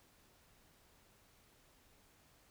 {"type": "silence", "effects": ["pink hiss -68 dBFS RMS until 2.5 s"]}